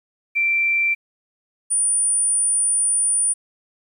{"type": "tone pair in turn", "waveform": "sine", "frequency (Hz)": [2349, 9396], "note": ["D7", "D9"], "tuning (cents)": [0, 0], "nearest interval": "2 octaves", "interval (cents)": 2400, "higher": "second", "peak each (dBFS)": -16, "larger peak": "neither", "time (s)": [[0.35, 0.95], [1.7, 3.34]], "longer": "second", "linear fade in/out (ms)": 20, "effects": ["9-bit"]}